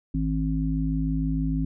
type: harmonic tone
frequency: 53.2 Hz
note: G#1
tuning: 42 cents sharp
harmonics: 1 / 3 / 5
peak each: -27 / -27 / -27 dBFS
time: 0.14-1.65 s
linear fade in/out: 5 ms
effects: none